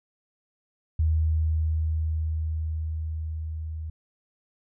sine tone with level ramp, 79.1 Hz, D#2, 29 cents sharp, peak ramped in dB -19 to -31 dBFS, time 0.99-3.9 s, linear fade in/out 5 ms, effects none

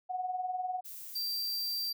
sine tone with tremolo, 736 Hz, F#5, 9 cents flat, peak -29 dBFS, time 0.09-0.81 s, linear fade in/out 20 ms, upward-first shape triangle, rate 20 Hz, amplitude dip 70%
violet noise, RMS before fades -45 dBFS, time 0.84-1.91 s, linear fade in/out 20 ms
square tone, 4699 Hz, D8, in tune, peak -33 dBFS, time 1.15-1.93 s, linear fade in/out 10 ms
effects none

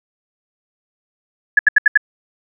sine tone bursts, 1700 Hz, G#6, 40 cents sharp, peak -5 dBFS, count 5, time 1.57-1.975 s, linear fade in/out 5 ms, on 21 ms, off 75 ms, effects none

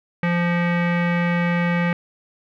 square tone with low-pass filter, 173.2 Hz, F3, 14 cents flat, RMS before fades -20 dBFS, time 0.23-1.93 s, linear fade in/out 2 ms, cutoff 2100 Hz, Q 3.7, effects none

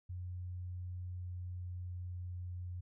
sine tone with pitch glide, 90 to 89.43 Hz, F#2 to F2, -47 to +42 cents, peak -40 dBFS, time 0.09-2.81 s, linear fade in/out 10 ms, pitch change -11 cents, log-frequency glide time 0.64-2.39 s, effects none

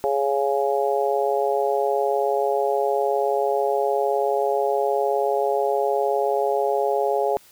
harmonic tone, 139 Hz, C#3, 5 cents sharp, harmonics 3 / 4 / 5 / 6, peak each -23 / -24 / -25 / -26 dBFS, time 0.04-7.37 s, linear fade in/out 0 ms, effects white hiss -52 dBFS RMS until 7.51 s

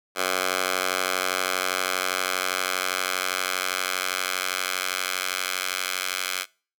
10% pulse tone with high-pass filter sweep, 92.5 Hz, F#2, in tune, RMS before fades -27 dBFS, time 0.15-6.46 s, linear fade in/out 50 ms, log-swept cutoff 800 to 1900 Hz, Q 0.78, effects noise-tail reverb RT60 0.4 s tail -24 dB re dry

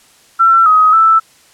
sine tone with pitch steps, 1347 / 1262 / 1321 Hz, E6 / D#6 / E6, +37 / +24 / +3 cents, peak -5 dBFS, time 0.39-1.2 s, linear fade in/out 20 ms, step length 270 ms, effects white hiss -47 dBFS RMS until 1.53 s + low-pass 10000 Hz 12 dB/octave

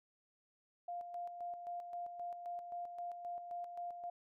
sine tone with tremolo, 700 Hz, F5, 4 cents sharp, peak -40 dBFS, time 0.88-4.1 s, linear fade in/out 5 ms, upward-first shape square, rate 3.8 Hz, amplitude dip 50%, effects none

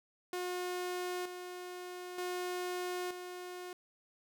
sawtooth tone with tremolo, 360 Hz, F#4, 47 cents flat, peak -32 dBFS, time 0.33-3.73 s, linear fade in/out 2 ms, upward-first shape square, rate 0.54 Hz, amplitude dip 55%, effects none

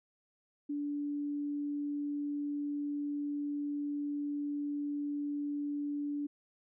sine tone, 290 Hz, D4, 22 cents flat, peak -33 dBFS, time 0.69-6.27 s, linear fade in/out 10 ms, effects none

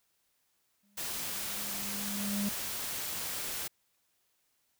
triangle tone with exponential growth, 202.9 Hz, G#3, 40 cents flat, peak -27 dBFS, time 0.83-2.49 s, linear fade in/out 5 ms, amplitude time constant 360 ms
white noise, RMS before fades -37 dBFS, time 0.97-3.68 s, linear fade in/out 10 ms
effects white hiss -75 dBFS RMS until 4.79 s

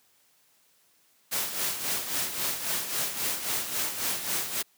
white noise with tremolo, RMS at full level -28 dBFS, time 1.31-4.63 s, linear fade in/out 20 ms, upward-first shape sine, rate 3.7 Hz, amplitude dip 60%, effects white hiss -65 dBFS RMS until 4.77 s + high-pass 100 Hz 12 dB/octave

